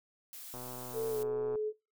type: noise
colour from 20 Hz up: blue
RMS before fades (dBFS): -47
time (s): 0.33-1.23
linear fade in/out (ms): 0
type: click train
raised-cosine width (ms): 1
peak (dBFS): -32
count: 128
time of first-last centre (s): 0.54-1.556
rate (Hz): 125
type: tone with pitch glide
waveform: sine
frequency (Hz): 447.8 to 428.1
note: A4 to A4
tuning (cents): +30 to -47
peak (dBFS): -31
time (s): 0.93-1.73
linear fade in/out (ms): 50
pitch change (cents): -77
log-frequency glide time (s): 1.09-1.18
effects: noise-tail reverb RT60 0.3 s tail -23 dB re dry